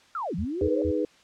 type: linear two-way sweep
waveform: sine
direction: down then up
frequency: 1409 to 155.56 to 577 Hz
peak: -28 dBFS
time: 0.15-0.82 s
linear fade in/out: 2 ms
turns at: 0.35 s
type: tone bursts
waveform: sine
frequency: 82.5 Hz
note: E2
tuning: 2 cents sharp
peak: -28 dBFS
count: 3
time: 0.38-0.916 s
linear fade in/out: 10 ms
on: 72 ms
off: 160 ms
type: chord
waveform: sine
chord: G# minor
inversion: second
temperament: equal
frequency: 311.1 / 415.3 / 493.9 Hz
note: D#4 / G#4 / B4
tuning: 0 / 0 / 0 cents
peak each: -27 / -29 / -28 dBFS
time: 0.61-1.05 s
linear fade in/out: 2 ms
effects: white hiss -57 dBFS RMS until 1.23 s + low-pass 5000 Hz 12 dB/octave